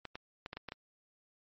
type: clicks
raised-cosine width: 0.3 ms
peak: -25 dBFS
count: 7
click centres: 0.053 / 0.155 / 0.461 / 0.531 / 0.57 / 0.687 / 0.721 s
effects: MP3 32 kbps